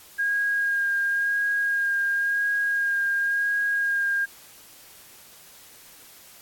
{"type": "tone with vibrato", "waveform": "sine", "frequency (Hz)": 1625, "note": "G#6", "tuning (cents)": -38, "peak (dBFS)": -21, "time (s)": [0.18, 4.26], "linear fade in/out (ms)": 20, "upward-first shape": "sine", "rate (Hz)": 0.95, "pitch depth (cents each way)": 16, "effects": ["white hiss -49 dBFS RMS until 6.41 s", "AAC 64 kbps"]}